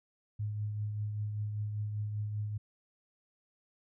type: tone with tremolo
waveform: sine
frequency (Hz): 105.2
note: G#2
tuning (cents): +23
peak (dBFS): -31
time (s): 0.39-2.58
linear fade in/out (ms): 10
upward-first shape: triangle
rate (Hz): 5.1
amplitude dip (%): 40
effects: none